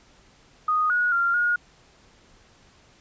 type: tone with pitch steps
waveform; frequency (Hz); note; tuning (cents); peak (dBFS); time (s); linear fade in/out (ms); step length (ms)
sine; 1241 / 1453 / 1387 / 1436; D#6 / F#6 / F6 / F6; -5 / -32 / -12 / +48; -19; 0.68-1.56; 5; 220
effects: pink hiss -56 dBFS RMS until 3 s + resampled to 16000 Hz